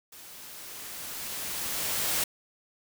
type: noise with level ramp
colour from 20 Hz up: white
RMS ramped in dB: -48 to -27 dBFS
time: 0.12-2.24 s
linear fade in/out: 5 ms
effects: none